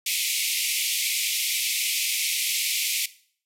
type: band-pass noise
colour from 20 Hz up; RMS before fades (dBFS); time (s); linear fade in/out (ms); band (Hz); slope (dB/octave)
pink; -26; 0.06-3.06; 5; 2100 to 15000; 96
effects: noise-tail reverb RT60 0.5 s tail -17 dB re dry